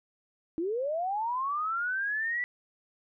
sine linear sweep, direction up, 311.1 to 1975.5 Hz, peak -28 dBFS, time 0.58-2.44 s, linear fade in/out 0 ms, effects none

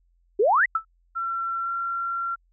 sine exponential sweep, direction up, 370 to 2093 Hz, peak -16 dBFS, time 0.39-0.66 s, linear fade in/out 10 ms
sine tone with exponential decay, 1318.5 Hz, E6, in tune, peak -16 dBFS, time 0.75-0.85 s, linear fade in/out 5 ms, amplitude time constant 20 ms
sine tone with pitch glide, 1356 to 1369.4 Hz, E6 to F6, +49 to -34 cents, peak -25 dBFS, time 1.15-2.36 s, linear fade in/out 20 ms, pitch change +17 cents, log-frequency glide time 1.62-1.69 s
effects added 43 Hz sine -61 dBFS peak until 2.52 s

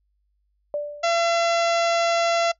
sine tone with exponential decay, 587.3 Hz, D5, in tune, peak -21 dBFS, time 0.74-1.39 s, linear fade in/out 1 ms, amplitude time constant 140 ms
harmonic tone, 678 Hz, E5, 49 cents sharp, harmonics 1 / 2 / 3 / 4 / 5 / 6 / 7 / 8 / 9 / 10, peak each -20 / -26 / -30 / -32 / -34 / -36 / -37 / -38 / -39 / -40 dBFS, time 1.03-2.52 s, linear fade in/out 10 ms
effects noise-tail reverb RT60 0.1 s tail -20 dB re dry + added 50 Hz sine -66 dBFS peak until 2.59 s

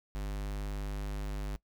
square tone, 50.3 Hz, G1, 45 cents sharp, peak -35 dBFS, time 0.15-1.56 s, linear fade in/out 0 ms, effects noise-tail reverb RT60 0.1 s tail -21 dB re dry

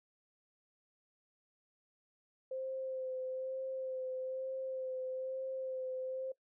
sine tone with vibrato, 521 Hz, C5, 7 cents flat, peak -37 dBFS, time 2.51-6.32 s, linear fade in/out 5 ms, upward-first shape sine, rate 1.1 Hz, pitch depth 19 cents each way, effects noise-tail reverb RT60 0.1 s tail -20 dB re dry

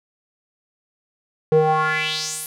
square tone with band-pass filter sweep, 155.56 Hz, D#3, in tune, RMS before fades -20 dBFS, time 1.52-2.46 s, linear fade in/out 0 ms, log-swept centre 400 to 12000 Hz, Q 3.6, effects none

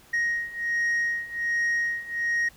sine beating tone pair, 1875 / 1876.3 Hz, A#6 / A#6, +10 / +11 cents, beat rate 1.3 Hz, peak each -26 / -24 dBFS, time 0.13-2.49 s, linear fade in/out 10 ms, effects tanh soft clip ceiling -21 dBFS + pink hiss -54 dBFS RMS until 2.56 s

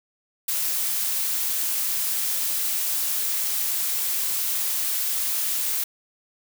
blue noise, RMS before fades -25 dBFS, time 0.48-5.84 s, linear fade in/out 5 ms, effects none

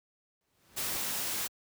pink noise with exponential growth, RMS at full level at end -42 dBFS, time 0.41-0.97 s, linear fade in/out 1 ms, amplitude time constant 120 ms
white noise, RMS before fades -34 dBFS, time 0.76-1.48 s, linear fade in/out 20 ms
effects high-pass 60 Hz 12 dB/octave

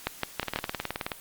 two click trains, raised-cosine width 0.3 ms, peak -10 / -13 dBFS, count 4 / 14, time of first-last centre 0.07-0.56 / 0.43-1.118 s, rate 6.12 / 18.9 Hz, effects white hiss -47 dBFS RMS until 1.2 s + Opus 48 kbps

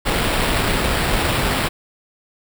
pink noise with sample-and-hold, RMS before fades -19 dBFS, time 0.05-1.69 s, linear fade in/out 20 ms, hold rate 6300 Hz, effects none

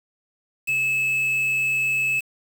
triangle tone with quantisation, 2602 Hz, E7, 23 cents flat, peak -18 dBFS, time 0.67-2.21 s, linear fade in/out 20 ms, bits 6, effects none

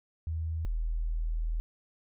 sine tone pair in turn, 80.8 / 40.4 Hz, E2 / E1, -34 / -34 cents, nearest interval octave, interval 1200 cents, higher first, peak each -30 / -28 dBFS, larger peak second, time 0.27-0.65 / 0.65-1.6 s, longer second, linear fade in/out 0 ms, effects none

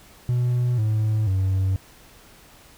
triangle tone with pitch steps, 122.9 / 108.23 / 95.32 Hz, B2 / A2 / G2, -8 / -28 / -48 cents, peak -16 dBFS, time 0.29-1.76 s, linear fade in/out 0 ms, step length 490 ms, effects tanh soft clip ceiling -12 dBFS + pink hiss -50 dBFS RMS until 2.77 s

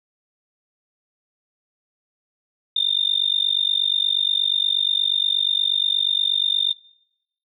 sine tone with amplitude modulation, 3620 Hz, A7, 48 cents sharp, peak -13 dBFS, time 2.76-6.73 s, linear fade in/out 5 ms, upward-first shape sine, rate 48.4 Hz, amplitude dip 95%, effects noise-tail reverb RT60 0.8 s tail -22 dB re dry + tanh soft clip ceiling -9 dBFS

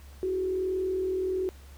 sine tone with frequency modulation, 374.1 Hz, F#4, 19 cents sharp, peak -26 dBFS, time 0.23-1.49 s, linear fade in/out 0 ms, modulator 41.2 Hz, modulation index 0.42, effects added 69 Hz sine -46 dBFS peak until 1.77 s + pink hiss -56 dBFS RMS until 1.77 s

